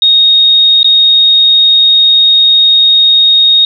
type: tone with dropouts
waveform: sine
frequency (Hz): 3729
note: A#7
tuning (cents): 0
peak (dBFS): -3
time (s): 0.02-3.65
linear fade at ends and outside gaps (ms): 2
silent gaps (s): 0.831-0.844
effects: none